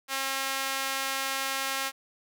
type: tone with high-pass filter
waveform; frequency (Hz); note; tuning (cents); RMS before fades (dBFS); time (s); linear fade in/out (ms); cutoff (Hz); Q
sawtooth; 269.5; C#4; -49; -31; 0.08-1.92; 50; 1200; 0.69
effects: none